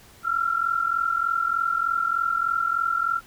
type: tone pair together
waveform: sine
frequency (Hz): 1342 / 1385.3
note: E6 / F6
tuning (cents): +31 / -14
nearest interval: minor second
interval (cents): 55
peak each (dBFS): -24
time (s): 0.23-3.21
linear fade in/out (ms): 50
effects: pink hiss -51 dBFS RMS until 3.26 s